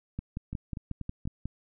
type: two click trains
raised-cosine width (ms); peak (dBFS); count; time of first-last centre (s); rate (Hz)
5; -21 / -24; 8 / 4; 0.19-1.456 / 0.53-1.255; 5.53 / 4.14
effects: none